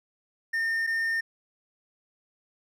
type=tone pair in turn; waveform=triangle; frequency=1818 / 1818 Hz; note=A#6 / A#6; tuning=-44 / -44 cents; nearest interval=unison; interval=0 cents; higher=neither; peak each=-23 dBFS; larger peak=neither; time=0.53-0.87 / 0.87-1.21 s; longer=neither; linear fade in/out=10 ms; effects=none